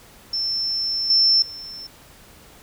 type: tone with level steps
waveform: sine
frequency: 5350 Hz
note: E8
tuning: 25 cents sharp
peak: -21 / -13 / -33 dBFS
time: 0.33-1.87 s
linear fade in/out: 5 ms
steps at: 1.1 / 1.42 s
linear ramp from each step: 2 ms
effects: pink hiss -48 dBFS RMS until 2.62 s